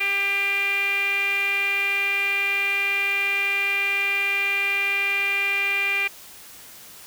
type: tone with low-pass filter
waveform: 5% pulse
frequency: 397.2 Hz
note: G4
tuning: 23 cents sharp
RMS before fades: -23 dBFS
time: 0-6.08 s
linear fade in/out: 10 ms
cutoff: 2400 Hz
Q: 9
effects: white hiss -44 dBFS RMS until 7.06 s